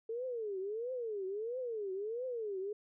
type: tone with vibrato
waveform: sine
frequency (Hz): 440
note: A4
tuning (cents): 0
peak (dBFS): -36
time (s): 0.09-2.73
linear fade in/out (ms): 5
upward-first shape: triangle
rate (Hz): 1.5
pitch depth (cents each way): 300
effects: none